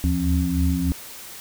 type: tone cluster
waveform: sine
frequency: 75.1 / 78.4 / 172.7 / 267.2 Hz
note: D2 / D#2 / F3 / C4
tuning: +39 / +14 / -19 / +36 cents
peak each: -24 dBFS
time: 0.04-0.92 s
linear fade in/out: 0 ms
effects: white hiss -39 dBFS RMS until 1.4 s